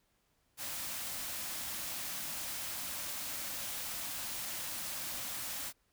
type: band-stop noise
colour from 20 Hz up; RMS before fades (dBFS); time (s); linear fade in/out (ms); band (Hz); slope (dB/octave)
white; -40; 0.57-5.73; 50; 350 to 490; 96
effects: pink hiss -75 dBFS RMS until 5.92 s